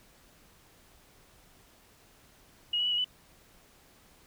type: tone with pitch steps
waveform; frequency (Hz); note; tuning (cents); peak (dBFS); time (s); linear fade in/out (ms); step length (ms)
sine; 2887 / 2934 / 2958 / 2899 / 2988; F#7 / F#7 / F#7 / F#7 / F#7; -43 / -15 / -1 / -36 / +16; -26; 2.73-3.045; 5; 63
effects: pink hiss -60 dBFS RMS until 4.26 s